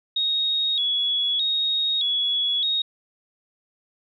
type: tone with vibrato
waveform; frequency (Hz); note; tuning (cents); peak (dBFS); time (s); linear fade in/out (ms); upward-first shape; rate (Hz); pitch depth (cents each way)
sine; 3556; A7; +18; -20; 0.16-2.82; 5; square; 0.81; 91
effects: none